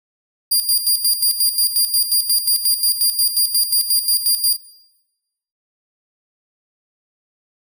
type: tone with tremolo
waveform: 15% pulse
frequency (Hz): 4796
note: D8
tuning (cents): +36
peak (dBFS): -6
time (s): 0.51-4.57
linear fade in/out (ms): 10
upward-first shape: square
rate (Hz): 5.6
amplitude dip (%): 65
effects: noise-tail reverb RT60 1.0 s tail -20 dB re dry